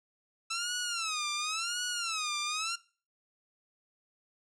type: tone with vibrato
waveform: 10% pulse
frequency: 1318.5 Hz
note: E6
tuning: in tune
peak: -23 dBFS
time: 0.5-2.76 s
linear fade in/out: 10 ms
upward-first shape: sine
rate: 0.93 Hz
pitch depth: 180 cents each way
effects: noise-tail reverb RT60 0.4 s tail -21 dB re dry + low-pass 9000 Hz 12 dB/octave